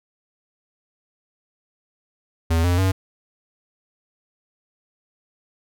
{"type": "tone with pitch steps", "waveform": "square", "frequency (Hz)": [82.41, 88.32, 94.66], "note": ["E2", "F2", "F#2"], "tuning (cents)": [0, 20, 40], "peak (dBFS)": -17, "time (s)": [2.5, 2.92], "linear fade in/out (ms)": 10, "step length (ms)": 140, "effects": []}